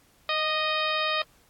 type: harmonic tone with a mistuned harmonic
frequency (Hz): 622.3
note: D#5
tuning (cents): 0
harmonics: 1 / 2 / 3 / 4 / 5 / 6 / 7 / 8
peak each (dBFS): -31 / -29 / -33 / -31 / -34 / -32 / -40 / -40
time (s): 0.29-1.22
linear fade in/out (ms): 2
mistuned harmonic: 2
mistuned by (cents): -21
effects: pink hiss -61 dBFS RMS until 1.49 s + AAC 64 kbps